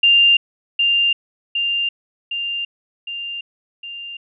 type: tone with echo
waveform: sine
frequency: 2794 Hz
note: F7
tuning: in tune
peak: -9 dBFS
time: 0.03-0.37 s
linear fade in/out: 5 ms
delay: 760 ms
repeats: 5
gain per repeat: -4 dB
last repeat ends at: 4.17 s
effects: none